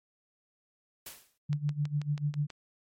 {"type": "noise with exponential decay", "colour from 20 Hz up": "white", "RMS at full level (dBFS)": -40, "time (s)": [1.06, 1.38], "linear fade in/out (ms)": 5, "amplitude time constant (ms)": 68}
{"type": "tone with tremolo", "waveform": "sine", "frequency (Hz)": 146.9, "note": "D3", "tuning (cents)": 1, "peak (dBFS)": -25, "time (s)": [1.49, 2.47], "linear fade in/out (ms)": 10, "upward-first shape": "sine", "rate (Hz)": 6.8, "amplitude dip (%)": 85}
{"type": "click train", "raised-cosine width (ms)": 0.2, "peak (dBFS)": -26, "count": 7, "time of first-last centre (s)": [1.53, 2.502], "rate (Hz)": 6.17}
{"effects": ["MP3 64 kbps"]}